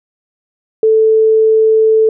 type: tone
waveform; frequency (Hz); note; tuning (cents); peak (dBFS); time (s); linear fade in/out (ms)
sine; 440; A4; 0; -6; 0.83-2.09; 2
effects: none